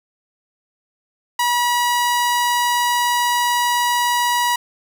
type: tone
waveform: sawtooth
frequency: 967 Hz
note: B5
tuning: 37 cents flat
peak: -12 dBFS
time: 1.39-4.56 s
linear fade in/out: 5 ms
effects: none